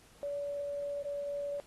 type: tone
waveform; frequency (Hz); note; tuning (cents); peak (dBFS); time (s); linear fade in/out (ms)
sine; 572; D5; -46; -34; 0.23-1.6; 0
effects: pink hiss -61 dBFS RMS until 1.66 s + AAC 32 kbps